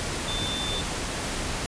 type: tone in noise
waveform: sine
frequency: 3551 Hz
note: A7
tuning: 15 cents sharp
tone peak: -30 dBFS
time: 0.28-0.81 s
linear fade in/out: 0 ms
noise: pink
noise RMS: -30 dBFS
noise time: 0-1.66 s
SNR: -3 dB
effects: resampled to 22050 Hz